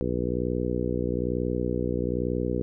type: harmonic tone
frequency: 61.1 Hz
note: B1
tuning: 18 cents flat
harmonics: 1 / 2 / 3 / 4 / 5 / 6 / 7 / 8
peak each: -33 / -33 / -33 / -33 / -33 / -33 / -33 / -33 dBFS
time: 0.01-2.62 s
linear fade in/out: 0 ms
effects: none